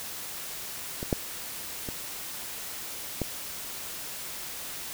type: clicks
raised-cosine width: 2 ms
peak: -20 / -10 / -21 / -14 dBFS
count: 4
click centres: 1.029 / 1.128 / 1.888 / 3.217 s
effects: white hiss -38 dBFS RMS until 4.93 s